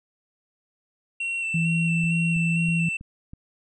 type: tone with vibrato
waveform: triangle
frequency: 2701 Hz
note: E7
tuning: 42 cents sharp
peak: -24 dBFS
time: 1.2-2.97 s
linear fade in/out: 5 ms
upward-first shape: square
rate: 2.2 Hz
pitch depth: 19 cents each way
type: tone with pitch glide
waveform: sine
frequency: 164.81 to 166.44 Hz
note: E3 to E3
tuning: 0 to +17 cents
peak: -21 dBFS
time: 1.54-2.89 s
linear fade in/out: 5 ms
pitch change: +17 cents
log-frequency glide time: 1.67-2 s
type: click train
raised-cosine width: 5 ms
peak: -28 dBFS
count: 5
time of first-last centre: 2.04-3.334 s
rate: 3.09 Hz
effects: resampled to 24000 Hz